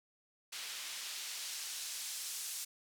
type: noise with band-pass filter sweep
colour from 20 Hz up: white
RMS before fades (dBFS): -43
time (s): 0.52-2.65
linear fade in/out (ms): 10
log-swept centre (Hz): 3100 to 7200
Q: 0.77
effects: none